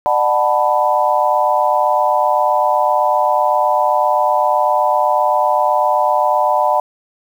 sine chord, B minor seventh, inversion first, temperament equal with one note detuned, 601.8 / 740 / 880 / 987.8 Hz, D5 / F#5 / A5 / B5, +42 / 0 / 0 / 0 cents, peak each -17 dBFS, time 0.06-6.8 s, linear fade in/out 0 ms, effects 7-bit

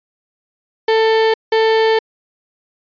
35% pulse tone bursts at uneven times, 444.1 Hz, A4, 16 cents sharp, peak -9 dBFS, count 2, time 0.88-1.34 / 1.52-1.99 s, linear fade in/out 5 ms, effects resampled to 11025 Hz

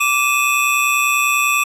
square tone cluster, 1165 / 2495 / 2625 Hz, D6 / D#7 / E7, -14 / +4 / -8 cents, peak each -19 dBFS, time 0-1.64 s, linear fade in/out 10 ms, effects resampled to 32000 Hz

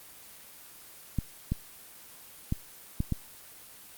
clicks, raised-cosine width 5 ms, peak -15 dBFS, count 5, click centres 1.187 / 1.52 / 2.524 / 3.004 / 3.123 s, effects white hiss -50 dBFS RMS until 3.97 s + Opus 24 kbps

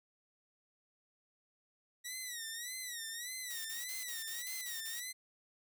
10% pulse tone with vibrato, 1917 Hz, A#6, 48 cents sharp, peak -32 dBFS, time 2.04-5.13 s, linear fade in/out 20 ms, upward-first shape sine, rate 1.7 Hz, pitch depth 120 cents each way
blue noise bursts, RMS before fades -46 dBFS, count 8, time 3.5-5.001 s, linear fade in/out 5 ms, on 150 ms, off 43 ms
effects none

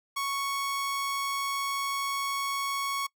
sawtooth tone, 1108.7 Hz, C#6, in tune, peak -25 dBFS, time 0.16-3.07 s, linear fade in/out 10 ms, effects noise-tail reverb RT60 0.1 s tail -24 dB re dry

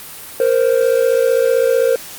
triangle tone pair together, 466.2 / 521.8 Hz, A#4 / C5, 0 / -5 cents, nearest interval major second, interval 195 cents, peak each -12 dBFS, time 0.4-1.96 s, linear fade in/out 2 ms, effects white hiss -33 dBFS RMS until 2.18 s + Opus 32 kbps

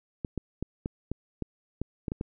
clicks, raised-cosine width 3 ms, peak -18 dBFS, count 10, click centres 0.248 / 0.377 / 0.626 / 0.859 / 1.116 / 1.423 / 1.816 / 2.082 / 2.119 / 2.211 s, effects none

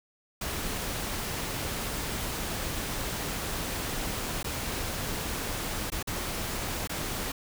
pink noise with dropouts, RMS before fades -33 dBFS, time 0.41-7.32 s, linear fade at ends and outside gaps 5 ms, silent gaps 4.43-4.443 / 5.902-5.919 / 6.028-6.072 / 6.875-6.894 s, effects none

